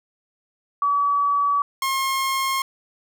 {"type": "tone pair in turn", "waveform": ["sine", "sawtooth"], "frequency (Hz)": [1142, 1072.6], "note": ["D6", "C6"], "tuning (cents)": [-49, 43], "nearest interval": "minor second", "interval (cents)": 108, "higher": "first", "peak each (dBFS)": -17, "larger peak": "neither", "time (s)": [[0.82, 1.62], [1.82, 2.62]], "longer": "neither", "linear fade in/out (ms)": 2, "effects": []}